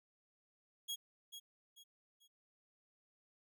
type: tone with echo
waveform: sawtooth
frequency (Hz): 3306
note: G#7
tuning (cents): -9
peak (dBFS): -36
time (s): 0.88-0.96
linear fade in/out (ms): 20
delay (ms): 440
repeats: 3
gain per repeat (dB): -9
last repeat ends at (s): 2.28
effects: none